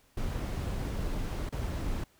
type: noise with dropouts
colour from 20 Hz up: brown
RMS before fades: -33 dBFS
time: 0.17-2.04 s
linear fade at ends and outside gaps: 5 ms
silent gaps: 1.492-1.523 s
effects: pink hiss -65 dBFS RMS until 2.19 s

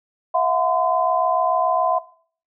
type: tone cluster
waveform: sine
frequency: 656 / 723 / 1022 Hz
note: E5 / F#5 / C6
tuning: -9 / -40 / -41 cents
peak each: -20 dBFS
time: 0.34-1.99 s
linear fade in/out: 10 ms
effects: noise-tail reverb RT60 0.5 s tail -20 dB re dry

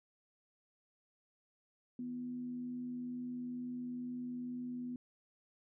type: tone with frequency modulation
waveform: sine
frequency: 246.9 Hz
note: B3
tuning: in tune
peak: -39 dBFS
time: 1.99-4.96 s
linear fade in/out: 2 ms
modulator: 89.8 Hz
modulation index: 0.21
effects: none

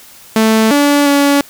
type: tone with pitch steps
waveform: sawtooth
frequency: 220.7 / 287.8 / 283.5 Hz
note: A3 / D4 / C#4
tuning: +5 / -35 / +39 cents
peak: -4 dBFS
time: 0.36-1.41 s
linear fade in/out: 2 ms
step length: 350 ms
effects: white hiss -39 dBFS RMS until 1.49 s

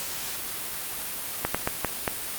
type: slowing click train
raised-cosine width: 0.5 ms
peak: -8 dBFS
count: 5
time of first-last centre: 1.45-2.078 s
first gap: 96 ms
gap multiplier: 1.34
effects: white hiss -33 dBFS RMS until 2.38 s + Opus 48 kbps

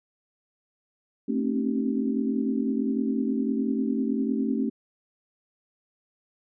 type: tone cluster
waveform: sine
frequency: 222.2 / 258.4 / 268.3 / 309.8 / 388.4 Hz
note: A3 / C4 / C4 / D#4 / G4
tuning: +17 / -21 / +44 / -7 / -16 cents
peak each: -27 / -34 / -27 / -34 / -34 dBFS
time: 1.28-4.7 s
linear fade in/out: 10 ms
effects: none

